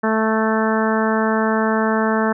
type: harmonic tone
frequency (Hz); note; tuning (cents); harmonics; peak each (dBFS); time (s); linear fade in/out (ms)
220; A3; 0; 1 / 2 / 3 / 4 / 5 / 6 / 7 / 8; -19 / -22 / -24 / -25 / -26 / -27 / -27 / -28; 0.03-2.33; 10
effects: none